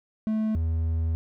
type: tone pair in turn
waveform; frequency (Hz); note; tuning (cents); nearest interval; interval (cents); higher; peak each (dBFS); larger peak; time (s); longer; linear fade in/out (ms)
triangle; 217.7 / 81.31; A3 / E2; -18 / -23; octave + perfect fourth; 1705; first; -21; neither; 0.27-0.55 / 0.55-1.15; second; 0
effects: none